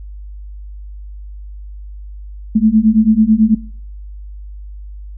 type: beating tone pair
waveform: sine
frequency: 213.4 / 222.5 Hz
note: G#3 / A3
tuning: +47 / +20 cents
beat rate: 9.1 Hz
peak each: -11 dBFS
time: 2.55-3.55 s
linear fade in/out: 10 ms
effects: noise-tail reverb RT60 0.5 s tail -20 dB re dry + added 50 Hz sine -28 dBFS peak until 5.17 s

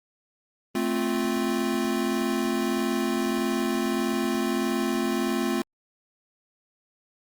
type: chord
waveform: square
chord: F major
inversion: first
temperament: equal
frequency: 220 / 261.6 / 349.2 Hz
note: A3 / C4 / F4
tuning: 0 / 0 / 0 cents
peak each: -29 dBFS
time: 0.75-5.62 s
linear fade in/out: 2 ms
effects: Opus 32 kbps

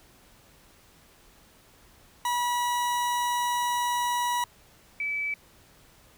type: tone pair in turn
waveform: 40% pulse / sine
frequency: 970 / 2302 Hz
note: B5 / D7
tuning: -31 / -35 cents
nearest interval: octave + minor third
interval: 1496 cents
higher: second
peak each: -24 / -27 dBFS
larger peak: first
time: 2.25-4.44 / 5-5.34 s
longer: first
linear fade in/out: 2 ms
effects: pink hiss -57 dBFS RMS until 6.17 s

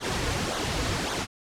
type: noise with flanger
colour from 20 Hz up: pink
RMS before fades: -28 dBFS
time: 0-1.27 s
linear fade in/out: 50 ms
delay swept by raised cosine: 0.38 to 5.18 ms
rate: 1.8 Hz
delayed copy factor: -0.65
effects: low-pass 7000 Hz 12 dB/octave

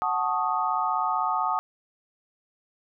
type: chord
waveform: sine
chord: D# half-diminished seventh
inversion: first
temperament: equal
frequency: 740 / 880 / 1108.7 / 1244.5 Hz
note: F#5 / A5 / C#6 / D#6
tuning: 0 / 0 / 0 / 0 cents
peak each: -29 / -28 / -31 / -27 dBFS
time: 0.02-1.59 s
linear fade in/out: 0 ms
effects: none

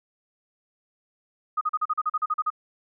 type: tone bursts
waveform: sine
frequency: 1244.5 Hz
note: D#6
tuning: in tune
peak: -21 dBFS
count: 12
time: 1.57-2.503 s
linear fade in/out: 10 ms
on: 42 ms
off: 39 ms
effects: none

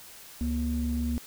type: tone pair together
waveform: sine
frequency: 70.9 / 238.5 Hz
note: C#2 / A#3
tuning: +40 / +40 cents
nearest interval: octave + major sixth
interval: 2100 cents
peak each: -28 dBFS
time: 0.41-1.18 s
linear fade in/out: 0 ms
effects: tanh soft clip ceiling -20 dBFS + white hiss -48 dBFS RMS until 1.26 s

